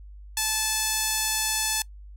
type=tone with band-pass filter; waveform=sawtooth; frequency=871 Hz; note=A5; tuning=18 cents flat; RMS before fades=-26 dBFS; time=0.37-1.82 s; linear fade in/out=2 ms; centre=8300 Hz; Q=1; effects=noise-tail reverb RT60 0.1 s tail -22 dB re dry + added 50 Hz sine -41 dBFS peak until 2.16 s